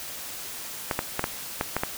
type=clicks; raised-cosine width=0.5 ms; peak=-9 dBFS; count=7; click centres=0.912 / 0.991 / 1.194 / 1.241 / 1.611 / 1.766 / 1.835 s; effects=white hiss -37 dBFS RMS until 1.97 s